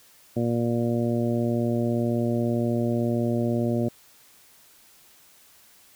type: harmonic tone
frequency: 118.1 Hz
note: A#2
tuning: 23 cents sharp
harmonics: 1 / 2 / 3 / 4 / 5 / 6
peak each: -27 / -25 / -29 / -34 / -31 / -40 dBFS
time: 0.36-3.89 s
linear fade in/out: 10 ms
effects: white hiss -55 dBFS RMS until 5.95 s